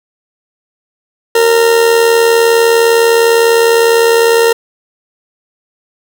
40% pulse tone with amplitude modulation, 461.1 Hz, A#4, 19 cents flat, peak -3 dBFS, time 1.35-4.53 s, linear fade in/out 5 ms, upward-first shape sine, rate 79.9 Hz, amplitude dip 50%, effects none

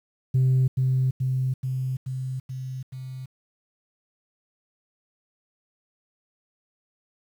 sine tone with echo, 130 Hz, C3, 11 cents flat, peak -15 dBFS, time 0.34-0.68 s, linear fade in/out 10 ms, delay 430 ms, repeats 6, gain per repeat -3 dB, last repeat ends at 3.26 s, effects tanh soft clip ceiling -15 dBFS + 9-bit

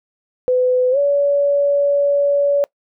sine tone with pitch glide, 504 to 569 Hz, B4 to C#5, +35 to +45 cents, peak -12 dBFS, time 0.48-2.64 s, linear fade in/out 0 ms, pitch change +210 cents, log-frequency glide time 0.91-0.98 s, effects noise-tail reverb RT60 0.1 s tail -24 dB re dry

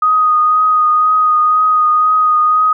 sine tone with vibrato, 1244.5 Hz, D#6, in tune, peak -8 dBFS, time 0.02-2.73 s, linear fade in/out 5 ms, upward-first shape triangle, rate 2 Hz, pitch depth 20 cents each way, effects none

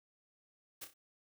white noise with echo, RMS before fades -45 dBFS, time 0.81-0.85 s, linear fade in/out 10 ms, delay 30 ms, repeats 3, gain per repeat -8 dB, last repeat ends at 0.94 s, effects none

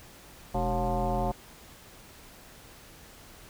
sine tone with frequency modulation, 379.6 Hz, F#4, 44 cents sharp, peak -25 dBFS, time 0.54-1.32 s, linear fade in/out 10 ms, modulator 168 Hz, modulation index 3, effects pink hiss -51 dBFS RMS until 3.49 s

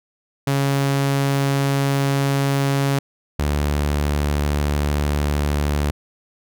sawtooth tone pair in turn, 138.59 / 73.12 Hz, C#3 / D2, 0 / -7 cents, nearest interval major seventh, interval 1107 cents, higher first, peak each -13 / -14 dBFS, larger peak first, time 0.47-2.99 / 3.39-5.91 s, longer neither, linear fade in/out 5 ms, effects none

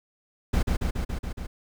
brown noise with echo, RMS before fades -22 dBFS, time 0.53-0.63 s, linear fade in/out 10 ms, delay 140 ms, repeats 6, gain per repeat -2 dB, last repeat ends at 1.47 s, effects none

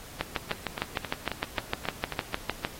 two click trains, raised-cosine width 0.3 ms, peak -16 / -11 dBFS, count 7 / 17, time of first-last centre 0.51-2.123 / 0.21-2.649 s, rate 3.72 / 6.56 Hz, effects pink hiss -46 dBFS RMS until 2.79 s + AAC 48 kbps

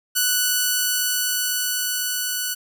5% pulse tone with level ramp, 1482 Hz, F#6, 2 cents sharp, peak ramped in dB -6 to -12 dBFS, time 0.15-2.55 s, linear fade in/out 20 ms, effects none

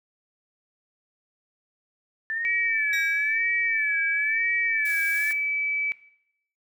sine tone with vibrato, 1760 Hz, A6, in tune, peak -26 dBFS, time 2.3-5.31 s, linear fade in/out 0 ms, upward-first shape sine, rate 1 Hz, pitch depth 130 cents each way
sine tone, 2300 Hz, D7, 37 cents flat, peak -24 dBFS, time 2.45-5.92 s, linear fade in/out 0 ms
20% pulse tone with exponential decay, 1900 Hz, A#6, 33 cents sharp, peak -24 dBFS, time 2.93-3.44 s, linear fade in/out 2 ms, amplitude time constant 110 ms
blue noise, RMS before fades -39 dBFS, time 4.85-5.33 s, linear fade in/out 5 ms
effects noise-tail reverb RT60 0.7 s tail -17 dB re dry

